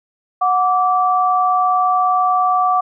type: tone pair together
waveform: sine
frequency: 734 / 1162.9 Hz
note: F#5 / D6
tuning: -14 / -17 cents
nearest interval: minor sixth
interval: 797 cents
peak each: -15 dBFS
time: 0.41-2.81 s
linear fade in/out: 10 ms
effects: none